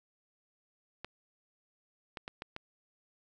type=clicks; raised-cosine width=0.3 ms; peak=-24 dBFS; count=5; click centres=1.046 / 2.172 / 2.279 / 2.421 / 2.564 s; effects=none